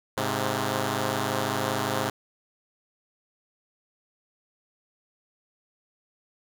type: tone pair together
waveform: 5% pulse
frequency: 105.3 / 132.45 Hz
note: G#2 / C3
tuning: +24 / +22 cents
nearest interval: major third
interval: 398 cents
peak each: -17 dBFS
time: 0.17-2.1 s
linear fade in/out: 5 ms
effects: none